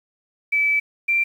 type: tone pair in turn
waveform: sine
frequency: 2305 / 2359 Hz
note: D7 / D7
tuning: -33 / +7 cents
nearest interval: unison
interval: 40 cents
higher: second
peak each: -16 dBFS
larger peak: neither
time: 0.52-0.8 / 1.08-1.24 s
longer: first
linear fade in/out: 10 ms
effects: 8-bit